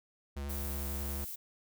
square tone with vibrato, 70.4 Hz, C#2, 27 cents sharp, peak -37 dBFS, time 0.36-1.25 s, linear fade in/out 10 ms, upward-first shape triangle, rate 11 Hz, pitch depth 26 cents each way
violet noise, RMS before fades -42 dBFS, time 0.49-1.36 s, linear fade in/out 10 ms
effects none

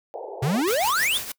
pink band-pass noise, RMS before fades -35 dBFS, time 0.14-0.62 s, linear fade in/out 0 ms, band 360 to 890 Hz, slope 96 dB/octave
square exponential sweep, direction up, 120.8 to 3733 Hz, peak -21 dBFS, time 0.42-1.18 s, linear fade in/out 10 ms
white noise with tremolo, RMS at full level -29 dBFS, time 0.67-1.32 s, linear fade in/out 5 ms, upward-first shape triangle, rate 6.4 Hz, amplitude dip 65%
effects noise-tail reverb RT60 0.1 s tail -22 dB re dry

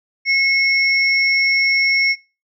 sine tone pair together, 2179 / 5491 Hz, C#7 / F8, -30 / -30 cents, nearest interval octave + major third, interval 1600 cents, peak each -13 / -22 dBFS, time 0.25-2.16 s, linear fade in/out 50 ms, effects noise-tail reverb RT60 0.3 s tail -23 dB re dry

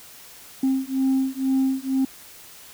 sine beating tone pair, 264.5 / 266.6 Hz, C4 / C4, +19 / +33 cents, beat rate 2.1 Hz, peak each -21 dBFS, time 0.63-2.05 s, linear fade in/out 5 ms, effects tanh soft clip ceiling -15 dBFS + white hiss -45 dBFS RMS until 2.73 s

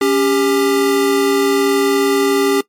square tone pair together, 278 / 397.4 Hz, C#4 / G4, +5 / +24 cents, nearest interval tritone, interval 619 cents, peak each -17 / -14 dBFS, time 0.01-2.61 s, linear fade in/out 5 ms, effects noise-tail reverb RT60 0.1 s tail -20 dB re dry + MP3 64 kbps

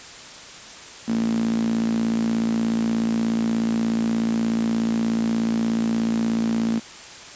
sawtooth tone with high-pass filter, 56.7 Hz, A#1, 47 cents flat, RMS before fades -22 dBFS, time 1.07-6.8 s, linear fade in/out 20 ms, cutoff 230 Hz, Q 9.5, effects white hiss -40 dBFS RMS until 7.35 s + resampled to 16000 Hz

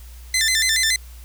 15% pulse tone with vibrato, 1908 Hz, A#6, 40 cents sharp, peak -10 dBFS, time 0.34-0.96 s, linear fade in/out 2 ms, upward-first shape square, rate 7.1 Hz, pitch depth 120 cents each way, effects added 60 Hz sine -37 dBFS peak until 1.24 s + white hiss -49 dBFS RMS until 1.24 s

